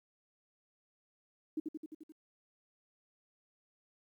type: tone with echo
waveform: sine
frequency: 311.1 Hz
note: D#4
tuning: in tune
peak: -32 dBFS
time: 1.57-1.6 s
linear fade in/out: 5 ms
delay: 87 ms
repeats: 6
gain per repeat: -3 dB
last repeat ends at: 2.122 s
effects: 12-bit